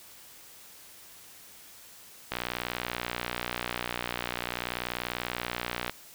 click train, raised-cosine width 0.3 ms, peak -14 dBFS, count 217, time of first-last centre 2.32-5.896 s, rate 60.4 Hz, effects white hiss -51 dBFS RMS until 6.14 s

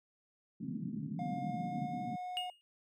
white band-pass noise, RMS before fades -40 dBFS, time 0.6-2.16 s, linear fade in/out 10 ms, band 140 to 260 Hz, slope 48 dB/octave
triangle tone with pitch glide, 711 to 726.8 Hz, F5 to F#5, +31 to -31 cents, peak -37 dBFS, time 1.19-2.5 s, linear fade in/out 2 ms, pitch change +38 cents, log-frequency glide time 1.3-2.29 s
triangle tone with exponential decay, 2853 Hz, F7, 36 cents sharp, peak -30 dBFS, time 2.37-2.61 s, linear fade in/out 0 ms, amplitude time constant 52 ms
effects none

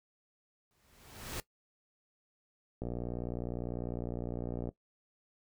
pink noise with exponential growth, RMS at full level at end -37 dBFS, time 0.71-1.4 s, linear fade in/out 0 ms, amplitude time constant 150 ms
click train, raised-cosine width 2 ms, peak -24 dBFS, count 113, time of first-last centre 2.82-4.69 s, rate 59.9 Hz
effects noise-tail reverb RT60 0.1 s tail -18 dB re dry

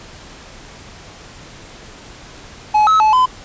triangle tone with pitch steps, 849 / 1290 / 864 / 1016 Hz, G#5 / E6 / A5 / B5, +38 / -38 / -32 / +49 cents, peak -7 dBFS, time 2.74-3.26 s, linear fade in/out 10 ms, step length 130 ms, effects pink hiss -38 dBFS RMS until 3.44 s + resampled to 16000 Hz

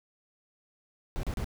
brown noise bursts, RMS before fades -32 dBFS, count 3, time 1.16-1.444 s, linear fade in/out 0 ms, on 72 ms, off 34 ms, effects none

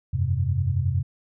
sine chord, F suspended second, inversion none, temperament equal, 87.31 / 98 / 130.81 Hz, F2 / G2 / C3, 0 / 0 / 0 cents, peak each -25 dBFS, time 0.13-1.03 s, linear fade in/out 10 ms, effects none

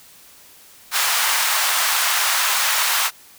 pink high-pass noise, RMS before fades -19 dBFS, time 0.91-3.11 s, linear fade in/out 50 ms, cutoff 890 Hz, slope 24 dB/octave, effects white hiss -47 dBFS RMS until 3.38 s

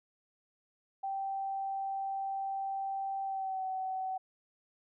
sine tone with pitch glide, 780 to 756.5 Hz, G5 to F#5, -9 to +38 cents, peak -33 dBFS, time 1.03-4.18 s, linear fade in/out 10 ms, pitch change -53 cents, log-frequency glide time 3.24-3.64 s, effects none

